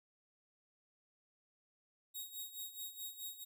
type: tone with tremolo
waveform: 5% pulse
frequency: 3777 Hz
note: A#7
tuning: 22 cents sharp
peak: -34 dBFS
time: 2.14-3.45 s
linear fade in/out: 20 ms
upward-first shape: sine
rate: 4.7 Hz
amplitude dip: 75%
effects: none